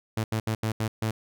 sawtooth tone bursts at uneven times, 110.2 Hz, A2, 3 cents sharp, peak -21 dBFS, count 6, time 0.17-0.24 / 0.32-0.4 / 0.47-0.55 / 0.63-0.72 / 0.8-0.88 / 1.02-1.11 s, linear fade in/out 5 ms, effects none

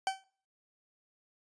40% pulse tone with exponential decay, 769 Hz, G5, 33 cents flat, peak -25 dBFS, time 0.07-0.24 s, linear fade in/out 1 ms, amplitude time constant 35 ms, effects noise-tail reverb RT60 0.5 s tail -24 dB re dry + resampled to 22050 Hz

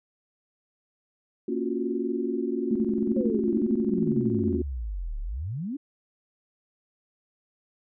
sine chord, Gb major seventh, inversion first, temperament equal, 233.1 / 277.2 / 349.2 / 370 Hz, Bb3 / Db4 / F4 / Gb4, 0 / 0 / 0 / 0 cents, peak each -31 dBFS, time 1.48-4.62 s, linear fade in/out 5 ms
sine tone with tremolo, 220 Hz, A3, in tune, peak -23 dBFS, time 2.71-4.55 s, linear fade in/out 2 ms, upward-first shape square, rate 11 Hz, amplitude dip 65%
sine exponential two-way sweep, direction down then up, 545 to 34.18 to 302 Hz, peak -29 dBFS, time 3.16-5.77 s, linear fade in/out 10 ms, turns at 5.2 s
effects none

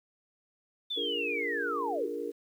sine linear sweep, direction down, 3584 to 342.3 Hz, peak -31 dBFS, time 0.9-2.07 s, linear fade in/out 10 ms
sine chord, Bb dominant seventh, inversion first, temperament equal, 293.7 / 349.2 / 415.3 / 466.2 Hz, D4 / F4 / Ab4 / Bb4, 0 / 0 / 0 / 0 cents, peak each -40 / -41 / -38 / -36 dBFS, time 0.96-2.32 s, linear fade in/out 20 ms
effects 10-bit

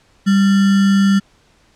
sine tone with sample-and-hold, 196.9 Hz, G3, 8 cents sharp, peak -9 dBFS, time 0.26-1.2 s, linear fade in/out 20 ms, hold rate 1575 Hz, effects pink hiss -54 dBFS RMS until 1.75 s + low-pass 7000 Hz 12 dB/octave

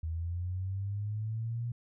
sine linear sweep, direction up, 79.4 to 120.2 Hz, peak -32 dBFS, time 0.03-1.72 s, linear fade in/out 5 ms, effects none

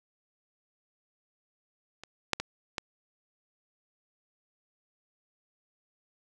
clicks, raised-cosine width 0.2 ms, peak -26 / -7 / -15 / -14 dBFS, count 4, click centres 2.036 / 2.333 / 2.4 / 2.782 s, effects none

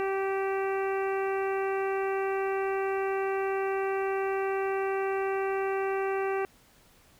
harmonic tone, 388.3 Hz, G4, 16 cents flat, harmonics 1 / 2 / 3 / 4 / 5 / 6 / 7, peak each -28 / -34 / -38 / -40 / -42 / -44 / -45 dBFS, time 0-6.45 s, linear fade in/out 0 ms, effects pink hiss -60 dBFS RMS until 7.19 s

